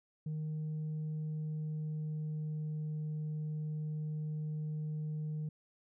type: tone with pitch glide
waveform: sine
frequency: 154.6 to 153.27 Hz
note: D#3 to D#3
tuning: -11 to -26 cents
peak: -33 dBFS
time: 0.26-5.49 s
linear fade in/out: 5 ms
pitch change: -15 cents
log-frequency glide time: 1.2-2.98 s
effects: tanh soft clip ceiling -34 dBFS